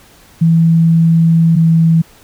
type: tone pair in turn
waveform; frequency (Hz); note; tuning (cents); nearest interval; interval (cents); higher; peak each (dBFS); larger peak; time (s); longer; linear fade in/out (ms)
sine; 164.81 / 163.77; E3 / E3; 0 / -11; unison; 11; first; -6; neither; 0.41-1.56 / 1.56-2.02; first; 10
effects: pink hiss -44 dBFS RMS until 2.23 s